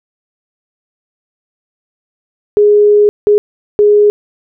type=tone bursts at uneven times; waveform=sine; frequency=415.3 Hz; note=G#4; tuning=in tune; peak=-4 dBFS; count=3; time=2.57-3.09 / 3.27-3.38 / 3.79-4.1 s; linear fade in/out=0 ms; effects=none